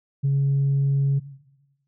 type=tone; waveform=sine; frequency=138.59 Hz; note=C#3; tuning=in tune; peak=-16 dBFS; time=0.23-1.2 s; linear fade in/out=20 ms; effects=noise-tail reverb RT60 1.0 s tail -17 dB re dry + tanh soft clip ceiling -15 dBFS